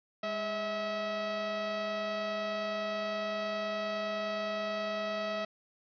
sawtooth tone pair together, 205.6 / 646.5 Hz, G#3 / E5, -17 / -34 cents, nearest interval octave + minor sixth, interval 1983 cents, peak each -37 / -29 dBFS, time 0.23-5.45 s, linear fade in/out 5 ms, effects resampled to 11025 Hz + 10-bit

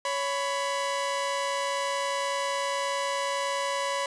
sawtooth tone pair together, 558.4 / 995 Hz, C#5 / B5, +13 / +13 cents, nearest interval minor seventh, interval 1000 cents, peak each -26 dBFS, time 0.05-4.06 s, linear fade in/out 2 ms, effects resampled to 22050 Hz + 10-bit

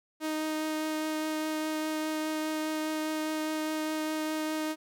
sawtooth tone with vibrato, 311.1 Hz, D#4, in tune, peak -26 dBFS, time 0.2-4.76 s, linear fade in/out 50 ms, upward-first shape triangle, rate 4.9 Hz, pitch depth 10 cents each way, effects none

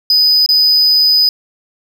triangle tone with dropouts, 4989 Hz, D#8, 4 cents sharp, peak -6 dBFS, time 0.1-1.29 s, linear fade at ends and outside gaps 2 ms, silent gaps 0.462-0.489 s, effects 7-bit

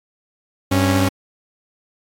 sawtooth tone pair together, 96.96 / 275.2 Hz, G2 / C#4, -18 / -12 cents, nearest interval octave + tritone, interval 1806 cents, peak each -13 dBFS, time 0.71-1.09 s, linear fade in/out 10 ms, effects AAC 48 kbps

